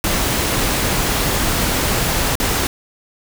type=noise with dropouts; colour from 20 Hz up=pink; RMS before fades=-18 dBFS; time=0.04-2.67 s; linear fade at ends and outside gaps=1 ms; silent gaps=2.354-2.4 s; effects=none